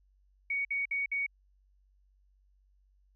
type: tone bursts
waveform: sine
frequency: 2238 Hz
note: C#7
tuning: 16 cents sharp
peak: -29 dBFS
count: 4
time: 0.5-1.265 s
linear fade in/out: 5 ms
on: 150 ms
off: 55 ms
effects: added 48 Hz sine -64 dBFS peak until 3.15 s